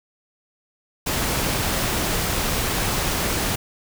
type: noise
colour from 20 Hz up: pink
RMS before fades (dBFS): -23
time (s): 1.06-3.56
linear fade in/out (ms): 10
effects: none